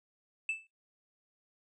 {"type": "tone with exponential decay", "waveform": "triangle", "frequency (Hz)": 2637, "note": "E7", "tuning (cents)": 0, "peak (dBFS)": -26, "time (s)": [0.49, 0.67], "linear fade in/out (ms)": 2, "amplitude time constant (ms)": 39, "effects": ["noise-tail reverb RT60 0.2 s tail -26 dB re dry", "resampled to 22050 Hz"]}